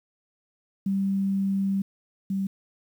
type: tone pair in turn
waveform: sine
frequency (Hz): 195.3 / 194.06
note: G3 / G3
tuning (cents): -6 / -17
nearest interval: unison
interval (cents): 11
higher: first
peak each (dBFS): -22 / -24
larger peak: first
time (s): 0.86-1.82 / 2.3-2.47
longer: first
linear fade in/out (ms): 5
effects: 9-bit